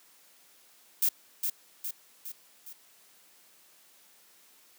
violet noise with echo, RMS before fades -25 dBFS, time 1.02-1.09 s, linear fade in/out 5 ms, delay 410 ms, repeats 4, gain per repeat -5 dB, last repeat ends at 2.73 s, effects white hiss -60 dBFS RMS until 4.78 s + high-pass 200 Hz 12 dB/octave

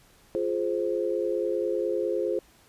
sine chord, F minor, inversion none, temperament just, 349.2 / 419.1 / 523.8 Hz, F4 / Ab4 / C5, 0 / +16 / +2 cents, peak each -29 dBFS, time 0.35-2.39 s, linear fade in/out 0 ms, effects pink hiss -58 dBFS RMS until 2.68 s + resampled to 32000 Hz

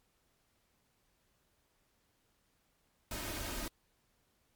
pink noise with comb filter, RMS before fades -40 dBFS, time 3.11-3.68 s, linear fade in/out 2 ms, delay 3.2 ms, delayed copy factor +0.6, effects pink hiss -75 dBFS RMS until 4.55 s + MP3 96 kbps

